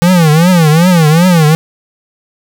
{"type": "tone with vibrato", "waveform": "square", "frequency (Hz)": 166.8, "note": "E3", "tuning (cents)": 21, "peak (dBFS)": -5, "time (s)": [0.02, 1.55], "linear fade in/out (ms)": 0, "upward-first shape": "triangle", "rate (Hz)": 2.6, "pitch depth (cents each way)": 210, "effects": []}